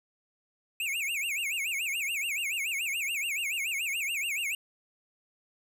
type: tone with vibrato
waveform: square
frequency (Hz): 2470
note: D#7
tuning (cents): -13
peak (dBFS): -30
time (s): 0.8-4.55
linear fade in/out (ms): 2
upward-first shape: sine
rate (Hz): 7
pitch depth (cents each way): 240
effects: none